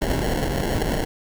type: noise with sample-and-hold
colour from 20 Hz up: pink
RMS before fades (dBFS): -23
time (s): 0.01-1.05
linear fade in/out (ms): 10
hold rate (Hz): 1225
effects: none